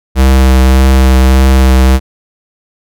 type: tone with vibrato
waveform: square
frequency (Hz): 65.41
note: C2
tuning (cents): 0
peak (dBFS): -4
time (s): 0.15-2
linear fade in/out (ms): 50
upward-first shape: triangle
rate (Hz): 1.7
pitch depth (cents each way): 17
effects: none